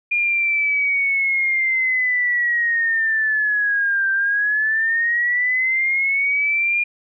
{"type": "linear two-way sweep", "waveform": "sine", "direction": "down then up", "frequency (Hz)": [2422, 1568, 2422], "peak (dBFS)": -16, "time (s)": [0.11, 6.84], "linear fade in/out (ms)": 10, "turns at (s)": 4.11, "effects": []}